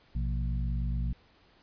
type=harmonic tone with a mistuned harmonic; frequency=58.27 Hz; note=A#1; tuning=in tune; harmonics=1 / 2 / 3 / 4; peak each=-29 / -35 / -39 / -44 dBFS; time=0.15-1.13 s; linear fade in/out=5 ms; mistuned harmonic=2; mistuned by=+130 cents; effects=pink hiss -62 dBFS RMS until 1.62 s + resampled to 11025 Hz